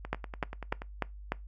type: two click trains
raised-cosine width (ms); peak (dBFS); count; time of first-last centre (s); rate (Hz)
0.5; -24 / -14; 9 / 5; 0.05-0.819 / 0.13-1.32; 10.4 / 3.36
effects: noise-tail reverb RT60 0.2 s tail -22 dB re dry + added 50 Hz sine -43 dBFS peak until 1.47 s